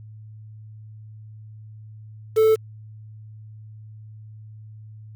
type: tone with quantisation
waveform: triangle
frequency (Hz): 439.2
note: A4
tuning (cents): -3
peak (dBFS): -11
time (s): 2.36-2.56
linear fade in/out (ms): 20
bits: 6
effects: added 108 Hz sine -39 dBFS peak until 5.15 s